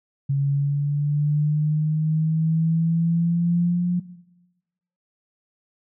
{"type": "exponential sweep", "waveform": "sine", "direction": "up", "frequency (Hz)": [138.59, 178], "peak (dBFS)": -18, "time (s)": [0.29, 4], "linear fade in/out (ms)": 10, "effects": ["noise-tail reverb RT60 1.0 s tail -17 dB re dry"]}